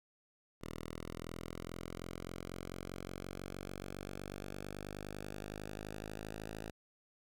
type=linear sweep; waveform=5% pulse; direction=up; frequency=40.33 to 54 Hz; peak=-32 dBFS; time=0.61-6.71 s; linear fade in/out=10 ms; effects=none